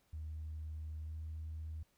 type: tone with pitch glide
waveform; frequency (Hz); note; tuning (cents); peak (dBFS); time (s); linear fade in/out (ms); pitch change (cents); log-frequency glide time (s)
sine; 77.78 to 78.87; D#2 to D#2; 0 to +24; -40; 0.13-1.83; 5; +24; 1.02-1.14
effects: tanh soft clip ceiling -37 dBFS + pink hiss -75 dBFS RMS until 1.97 s